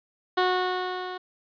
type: tone with level ramp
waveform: 15% pulse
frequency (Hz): 366.2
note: F#4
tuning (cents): -18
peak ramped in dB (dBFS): -13 to -27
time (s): 0.37-1.18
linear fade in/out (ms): 10
effects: resampled to 11025 Hz